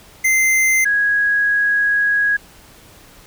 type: tone pair in turn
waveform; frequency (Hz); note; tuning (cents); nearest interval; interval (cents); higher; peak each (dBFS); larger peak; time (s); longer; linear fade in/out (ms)
square / sine; 2077 / 1657.5; C7 / G#6; -13 / -4; major third; 391; first; -13; neither; 0.24-0.85 / 0.85-2.37; second; 10
effects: pink hiss -45 dBFS RMS until 3.26 s